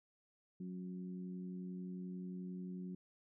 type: harmonic tone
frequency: 91.3 Hz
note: F#2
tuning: 23 cents flat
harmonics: 2 / 3 / 4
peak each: -43 / -54 / -55 dBFS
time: 0.6-2.95 s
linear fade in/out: 5 ms
effects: none